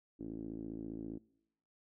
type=tone with low-pass filter; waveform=5% pulse; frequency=55 Hz; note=A1; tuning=in tune; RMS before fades=-44 dBFS; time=0.19-1.19 s; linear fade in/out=20 ms; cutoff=300 Hz; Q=4.6; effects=noise-tail reverb RT60 0.8 s tail -23 dB re dry